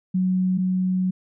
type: tone pair in turn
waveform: sine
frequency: 185 / 185 Hz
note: F#3 / F#3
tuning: 0 / 0 cents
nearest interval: unison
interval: 0 cents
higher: neither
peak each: -18 / -19 dBFS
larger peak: first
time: 0.14-0.58 / 0.58-1.11 s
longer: second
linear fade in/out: 10 ms
effects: none